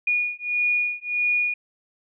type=beating tone pair; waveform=sine; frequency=2446 / 2447.6 Hz; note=D#7 / D#7; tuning=-30 / -29 cents; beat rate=1.6 Hz; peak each=-24 / -24 dBFS; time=0.07-1.54 s; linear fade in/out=5 ms; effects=none